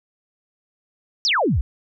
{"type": "exponential sweep", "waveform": "sine", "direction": "down", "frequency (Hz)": [5920, 51.91], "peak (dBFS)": -16, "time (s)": [1.25, 1.61], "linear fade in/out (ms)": 0, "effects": []}